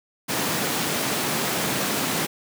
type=high-pass noise; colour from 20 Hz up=pink; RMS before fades=-25 dBFS; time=0.28-2.27 s; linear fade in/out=20 ms; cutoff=140 Hz; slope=24 dB/octave; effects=none